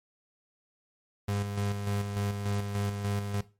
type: tone with tremolo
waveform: 35% pulse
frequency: 101.3 Hz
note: G#2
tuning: 43 cents flat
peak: -26 dBFS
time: 1.28-3.41 s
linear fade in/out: 5 ms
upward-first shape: square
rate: 3.4 Hz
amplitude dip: 45%
effects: noise-tail reverb RT60 0.3 s tail -17 dB re dry + MP3 64 kbps